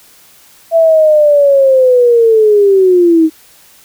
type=linear sweep; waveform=sine; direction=down; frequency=668 to 312.2 Hz; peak=-4 dBFS; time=0.71-3.3 s; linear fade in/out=50 ms; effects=white hiss -43 dBFS RMS until 3.84 s